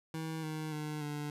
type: tone with pitch steps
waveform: 25% pulse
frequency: 160 / 155.8 / 151.72 / 147.74 Hz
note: D#3 / D#3 / D#3 / D3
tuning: +49 / +3 / -43 / +11 cents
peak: -33 dBFS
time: 0.14-1.3 s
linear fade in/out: 2 ms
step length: 290 ms
effects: resampled to 32000 Hz